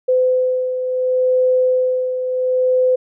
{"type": "beating tone pair", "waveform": "sine", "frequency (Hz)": [509, 509.71], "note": ["C5", "C5"], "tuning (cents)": [-48, -45], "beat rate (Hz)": 0.71, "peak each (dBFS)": [-14, -22], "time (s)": [0.08, 2.96], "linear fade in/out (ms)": 10, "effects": []}